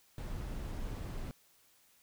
brown noise, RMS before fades -40 dBFS, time 0.18-1.31 s, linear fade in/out 0 ms, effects white hiss -67 dBFS RMS until 2.02 s

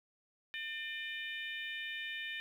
harmonic tone with a mistuned harmonic, 600 Hz, D5, 37 cents sharp, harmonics 3 / 4 / 5 / 6, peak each -42 / -44 / -46 / -48 dBFS, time 0.54-2.4 s, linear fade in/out 0 ms, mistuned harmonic 6, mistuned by +18 cents, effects 11-bit

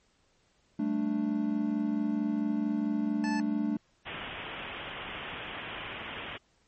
triangle chord, G suspended second, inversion none, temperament just, 196 / 220.5 / 294 Hz, G3 / A3 / D4, 0 / +4 / +2 cents, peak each -34 / -28 / -29 dBFS, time 0.79-3.77 s, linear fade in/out 5 ms
25% pulse tone, 874 Hz, A5, 12 cents flat, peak -30 dBFS, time 3.24-3.4 s, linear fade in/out 0 ms
white low-pass noise, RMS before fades -40 dBFS, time 4.05-6.38 s, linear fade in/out 20 ms, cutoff 3300 Hz, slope 96 dB/octave
effects pink hiss -69 dBFS RMS until 6.67 s + MP3 32 kbps

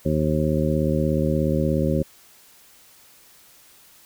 harmonic tone, 76.8 Hz, D#2, 22 cents flat, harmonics 1 / 2 / 3 / 4 / 5 / 6 / 7, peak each -27 / -23 / -25 / -28 / -28 / -37 / -26 dBFS, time 0.05-2.03 s, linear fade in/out 10 ms, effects white hiss -52 dBFS RMS until 4.05 s

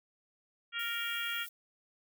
harmonic tone, 466.3 Hz, A#4, 1 cent sharp, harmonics 3 / 4 / 5 / 6 / 7, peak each -38 / -41 / -41 / -41 / -40 dBFS, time 0.72-1.47 s, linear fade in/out 50 ms
violet noise, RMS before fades -47 dBFS, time 0.79-1.49 s, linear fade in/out 5 ms
effects none

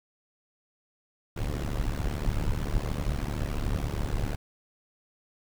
brown noise with amplitude modulation, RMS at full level -25 dBFS, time 1.36-4.36 s, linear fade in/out 10 ms, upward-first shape sine, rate 73.4 Hz, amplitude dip 95%, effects none

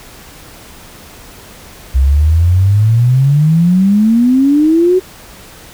sine exponential sweep, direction up, 64 to 377.7 Hz, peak -6 dBFS, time 1.94-5 s, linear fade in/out 20 ms, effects pink hiss -36 dBFS RMS until 5.73 s

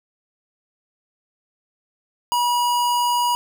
square tone, 967 Hz, B5, 37 cents flat, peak -18 dBFS, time 2.32-3.35 s, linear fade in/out 0 ms, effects none

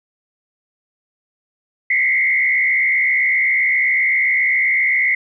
sine tone with frequency modulation, 2093 Hz, C7, in tune, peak -13 dBFS, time 1.9-5.15 s, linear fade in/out 5 ms, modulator 67.6 Hz, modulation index 1.6, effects none

